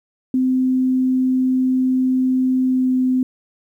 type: tone with pitch glide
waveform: sine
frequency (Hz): 257.7 to 256.1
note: C4 to C4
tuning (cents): -26 to -37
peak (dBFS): -14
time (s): 0.34-3.23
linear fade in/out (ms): 2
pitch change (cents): -11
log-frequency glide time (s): 2.64-2.93
effects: 9-bit